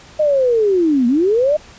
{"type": "linear two-way sweep", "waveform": "sine", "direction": "down then up", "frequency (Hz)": [622.3, 230.3, 622.3], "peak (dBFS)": -11, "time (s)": [0.19, 1.57], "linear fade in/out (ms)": 10, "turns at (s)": 1.07, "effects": ["pink hiss -42 dBFS RMS until 1.78 s", "resampled to 16000 Hz"]}